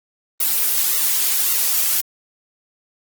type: noise with flanger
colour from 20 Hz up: blue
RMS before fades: -18 dBFS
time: 0.4-2.01 s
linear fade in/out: 5 ms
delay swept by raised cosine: 1.2 to 3.6 ms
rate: 1.8 Hz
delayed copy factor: -0.9
effects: Opus 24 kbps